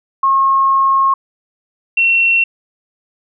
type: tone pair in turn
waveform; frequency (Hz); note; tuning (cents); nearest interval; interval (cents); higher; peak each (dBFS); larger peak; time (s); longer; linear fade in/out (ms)
sine; 1082 / 2719; C#6 / F7; -42 / -47; octave + major third; 1595; second; -9; neither; 0.23-1.14 / 1.97-2.44; first; 5
effects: none